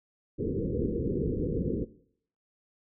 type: low-pass noise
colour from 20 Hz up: white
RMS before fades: -30 dBFS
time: 0.38-1.85 s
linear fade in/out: 20 ms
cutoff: 490 Hz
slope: 96 dB/octave
effects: noise-tail reverb RT60 0.6 s tail -17 dB re dry